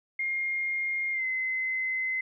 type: tone with pitch glide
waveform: sine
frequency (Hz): 2127 to 2051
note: C7 to C7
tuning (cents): +28 to -35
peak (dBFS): -27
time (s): 0.19-2.21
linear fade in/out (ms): 5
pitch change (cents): -63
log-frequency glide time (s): 1.12-1.25
effects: none